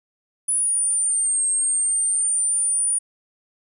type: linear two-way sweep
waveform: sine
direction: down then up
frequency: 9910 to 8430 to 9520 Hz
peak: -18 dBFS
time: 0.48-2.99 s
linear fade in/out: 10 ms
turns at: 1.46 s
effects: none